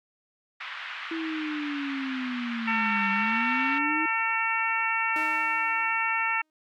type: band-pass noise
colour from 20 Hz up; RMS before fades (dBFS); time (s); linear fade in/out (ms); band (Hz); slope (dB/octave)
pink; -37; 0.6-3.79; 10; 1200 to 3000; 24
type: linear two-way sweep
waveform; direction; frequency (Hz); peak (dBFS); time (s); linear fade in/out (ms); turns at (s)
sine; down then up; 329.6 to 196 to 320.1; -29; 1.11-4.06; 5; 3.11
type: harmonic tone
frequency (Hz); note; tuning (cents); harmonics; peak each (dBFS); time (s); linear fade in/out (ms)
451; A4; +43; 2 / 3 / 4 / 5 / 6; -30 / -30 / -30 / -30 / -30; 2.67-6.42; 10
type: tone with exponential decay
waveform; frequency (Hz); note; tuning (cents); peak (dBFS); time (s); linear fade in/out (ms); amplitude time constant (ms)
sawtooth; 311.1; D#4; 0; -30; 5.16-6.5; 1; 290
effects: MP3 96 kbps